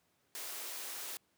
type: high-pass noise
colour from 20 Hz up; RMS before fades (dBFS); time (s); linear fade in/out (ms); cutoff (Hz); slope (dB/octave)
white; -43; 0.35-1.17; 0; 300; 24
effects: pink hiss -75 dBFS RMS until 1.37 s + high-pass 100 Hz 12 dB/octave